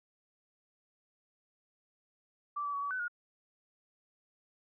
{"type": "tone with pitch steps", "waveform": "sine", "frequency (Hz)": [1166, 1151, 1128, 1142, 1509, 1434], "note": ["D6", "D6", "C#6", "D6", "F#6", "F6"], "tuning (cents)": [-13, -35, 30, -49, 34, 45], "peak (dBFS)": -33, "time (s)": [2.56, 3.082], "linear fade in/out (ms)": 10, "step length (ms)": 87, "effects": []}